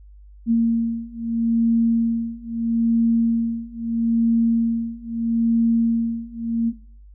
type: beating tone pair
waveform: sine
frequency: 229.7 / 230.47 Hz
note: A#3 / A#3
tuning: -25 / -20 cents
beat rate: 0.77 Hz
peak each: -20 / -19 dBFS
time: 0.46-6.73 s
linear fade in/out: 50 ms
effects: noise-tail reverb RT60 0.5 s tail -19 dB re dry + added 50 Hz sine -42 dBFS peak until 7.14 s